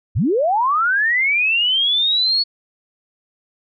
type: linear sweep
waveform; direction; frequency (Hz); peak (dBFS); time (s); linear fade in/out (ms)
sine; up; 65.41 to 4423; -14; 0.15-2.44; 20
effects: none